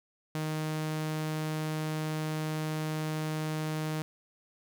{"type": "tone", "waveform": "sawtooth", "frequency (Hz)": 155.56, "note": "D#3", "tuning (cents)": 0, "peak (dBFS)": -27, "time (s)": [0.35, 4.02], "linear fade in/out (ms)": 0, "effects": []}